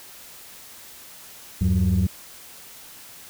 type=tone cluster; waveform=sine; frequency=78.7 / 97.2 / 185.1 Hz; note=D#2 / G2 / F#3; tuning=+20 / -14 / +1 cents; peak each=-20 dBFS; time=1.61-2.07 s; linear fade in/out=5 ms; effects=tanh soft clip ceiling -13 dBFS + white hiss -44 dBFS RMS until 3.29 s